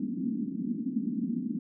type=band-pass noise; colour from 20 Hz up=pink; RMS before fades=-32 dBFS; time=0-1.59 s; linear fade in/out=5 ms; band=200 to 270 Hz; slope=48 dB/octave; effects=none